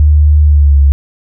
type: tone with pitch glide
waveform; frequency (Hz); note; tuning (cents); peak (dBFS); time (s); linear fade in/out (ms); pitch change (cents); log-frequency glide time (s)
sine; 74.7 to 70.1; D2 to C#2; +30 to +20; -3; 0-0.92; 0; -110; 0.45-0.79
effects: none